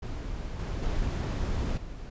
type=noise with level steps; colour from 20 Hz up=brown; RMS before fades=-35 / -32 / -29 / -40 dBFS; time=0.02-2.1 s; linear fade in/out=10 ms; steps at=0.59 / 0.82 / 1.77 s; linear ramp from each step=5 ms; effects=resampled to 16000 Hz